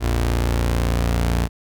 sawtooth tone pair together, 58.07 / 87 Hz, A#1 / F2, -6 / -6 cents, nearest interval perfect fifth, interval 700 cents, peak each -14 / -21 dBFS, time 0-1.49 s, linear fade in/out 50 ms, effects none

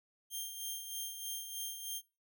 10% pulse tone with tremolo, 3187 Hz, G7, 28 cents sharp, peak -29 dBFS, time 0.3-2.02 s, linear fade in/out 50 ms, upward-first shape sine, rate 3.2 Hz, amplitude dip 55%, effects noise-tail reverb RT60 0.3 s tail -24 dB re dry

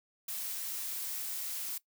blue noise, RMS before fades -38 dBFS, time 0.28-1.78 s, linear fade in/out 5 ms, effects noise-tail reverb RT60 0.1 s tail -19 dB re dry

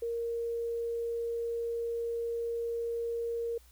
sine tone, 466.2 Hz, A#4, in tune, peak -31 dBFS, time 0.02-3.58 s, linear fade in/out 5 ms, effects added 60 Hz sine -57 dBFS peak until 3.71 s + white hiss -63 dBFS RMS until 3.71 s

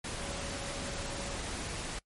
sine tone in noise, 559 Hz, C#5, 14 cents sharp, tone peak -45 dBFS, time 0.2-1.36 s, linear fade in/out 5 ms, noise pink, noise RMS -38 dBFS, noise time 0.04-1.99 s, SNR -10 dB, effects noise-tail reverb RT60 0.1 s tail -23 dB re dry + MP3 48 kbps

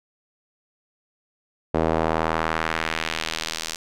sawtooth tone with band-pass filter sweep, 80.5 Hz, E2, 41 cents flat, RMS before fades -25 dBFS, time 1.74-3.76 s, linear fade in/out 5 ms, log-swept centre 510 to 6000 Hz, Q 1.1, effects none

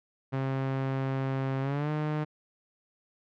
sawtooth tone with pitch glide, 133.9 to 152.04 Hz, C3 to D#3, +40 to -40 cents, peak -24 dBFS, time 0.32-2.25 s, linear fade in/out 20 ms, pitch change +220 cents, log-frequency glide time 1.61-1.9 s, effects low-pass 2000 Hz 12 dB/octave

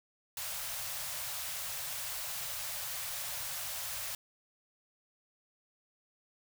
white band-stop noise, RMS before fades -39 dBFS, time 0.37-4.15 s, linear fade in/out 2 ms, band 160 to 520 Hz, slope 96 dB/octave, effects none

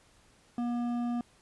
sine tone with hard clipping, 239.8 Hz, A#3, 49 cents sharp, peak -31 dBFS, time 0.58-1.21 s, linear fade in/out 2 ms, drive 9 dB, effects pink hiss -63 dBFS RMS until 1.41 s + resampled to 24000 Hz

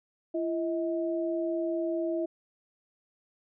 sine tone pair together, 338.1 / 637.4 Hz, E4 / D#5, +44 / +42 cents, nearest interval major seventh, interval 1098 cents, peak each -29 / -32 dBFS, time 0.34-2.26 s, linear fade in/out 10 ms, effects none

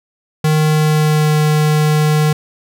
square tone with pitch glide, 154.4 to 152.45 Hz, D#3 to D#3, -13 to -35 cents, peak -11 dBFS, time 0.44-2.33 s, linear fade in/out 5 ms, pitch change -22 cents, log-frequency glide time 0.58-1.36 s, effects none

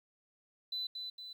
sine tone with echo, 4001 Hz, B7, 22 cents sharp, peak -34 dBFS, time 0.72-0.87 s, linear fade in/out 5 ms, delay 230 ms, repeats 2, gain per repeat -5 dB, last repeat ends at 1.33 s, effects tanh soft clip ceiling -31 dBFS + 11-bit

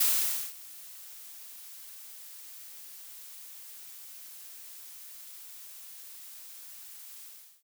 blue noise with ADSR envelope, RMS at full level -24 dBFS, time 0-7.63 s, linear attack 8 ms, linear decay 520 ms, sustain -23 dB, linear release 380 ms, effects none

